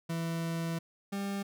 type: tone pair in turn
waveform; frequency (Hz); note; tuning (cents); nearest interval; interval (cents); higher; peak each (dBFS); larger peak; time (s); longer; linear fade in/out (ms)
40% pulse; 165.8 / 198.79; E3 / G3; +10 / +24; minor third; 314; second; -31 / -32; first; 0.09-0.79 / 1.12-1.43; first; 10
effects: none